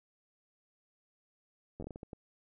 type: slowing click train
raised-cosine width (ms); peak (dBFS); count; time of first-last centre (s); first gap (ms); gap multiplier
2; -30; 9; 1.8-2.132; 10; 1.39
effects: none